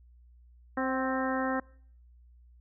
harmonic tone with a mistuned harmonic, 262.6 Hz, C4, 6 cents sharp, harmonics 1 / 2 / 3 / 4 / 5 / 6 / 7, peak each -31 / -34 / -36 / -37 / -38 / -39 / -39 dBFS, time 0.77-1.6 s, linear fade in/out 5 ms, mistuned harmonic 3, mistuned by -28 cents, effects noise-tail reverb RT60 0.6 s tail -25 dB re dry + added 60 Hz sine -54 dBFS peak until 2.6 s

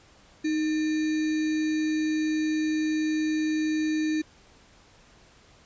sine tone with sample-and-hold, 310.7 Hz, D#4, 2 cents flat, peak -23 dBFS, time 0.44-4.22 s, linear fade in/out 10 ms, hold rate 2100 Hz, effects pink hiss -56 dBFS RMS until 5.65 s + resampled to 16000 Hz

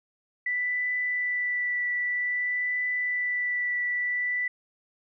sine tone with vibrato, 1975.5 Hz, B6, in tune, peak -25 dBFS, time 0.46-4.48 s, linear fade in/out 5 ms, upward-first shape triangle, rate 0.52 Hz, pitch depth 13 cents each way, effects none

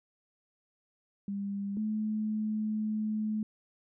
sine tone pair in turn, 200 / 215 Hz, G3 / A3, +35 / -40 cents, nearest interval minor second, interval 125 cents, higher second, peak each -32 / -29 dBFS, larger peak second, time 1.28-1.77 / 1.77-3.43 s, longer second, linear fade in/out 2 ms, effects none

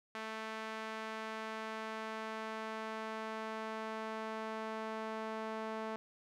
sawtooth tone with band-pass filter sweep, 220 Hz, A3, in tune, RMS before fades -42 dBFS, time 0.15-5.96 s, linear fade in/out 0 ms, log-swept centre 1600 to 870 Hz, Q 0.85, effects none

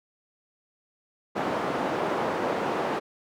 white band-pass noise, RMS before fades -28 dBFS, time 1.35-3 s, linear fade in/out 20 ms, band 230 to 800 Hz, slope 12 dB/octave, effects none

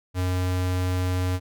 square tone, 91.3 Hz, F#2, 23 cents flat, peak -23 dBFS, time 0.14-1.4 s, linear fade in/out 50 ms, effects none

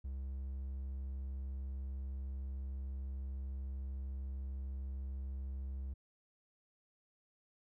triangle tone, 66.7 Hz, C2, 34 cents sharp, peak -37 dBFS, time 0.04-5.94 s, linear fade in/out 10 ms, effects none

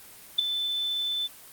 sine tone with ADSR envelope, 3520 Hz, A7, in tune, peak -15 dBFS, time 0.38-1.28 s, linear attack 12 ms, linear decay 5 ms, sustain -11 dB, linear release 30 ms, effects white hiss -48 dBFS RMS until 1.52 s + Opus 24 kbps

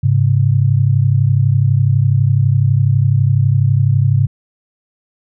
sine tone pair together, 103.83 / 135.86 Hz, G#2 / C#3, 0 / -34 cents, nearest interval perfect fourth, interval 466 cents, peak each -12 dBFS, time 0.03-4.27 s, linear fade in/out 10 ms, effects none

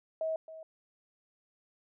sine tone with echo, 640 Hz, D#5, 49 cents sharp, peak -30 dBFS, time 0.21-0.36 s, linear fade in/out 2 ms, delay 270 ms, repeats 1, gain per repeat -14 dB, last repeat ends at 0.63 s, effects none

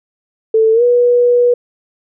sine tone with pitch glide, 443.1 to 486 Hz, A4 to B4, +12 to -28 cents, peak -7 dBFS, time 0.54-1.54 s, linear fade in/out 5 ms, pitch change +160 cents, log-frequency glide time 0.73-0.83 s, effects none

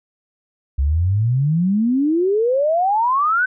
sine exponential sweep, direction up, 65.41 to 1545 Hz, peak -14 dBFS, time 0.78-3.46 s, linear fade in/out 10 ms, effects none

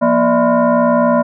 sine tone with frequency modulation, 174.61 Hz, F3, in tune, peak -9 dBFS, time 0.01-1.23 s, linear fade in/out 20 ms, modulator 413 Hz, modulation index 2.1, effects none

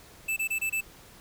square tone bursts, 2637 Hz, E7, in tune, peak -27 dBFS, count 5, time 0.28-0.81 s, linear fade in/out 10 ms, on 86 ms, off 25 ms, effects pink hiss -52 dBFS RMS until 1.2 s

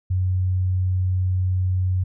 sine tone, 92.3 Hz, F#2, 4 cents flat, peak -18 dBFS, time 0.1-2.04 s, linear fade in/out 10 ms, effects none

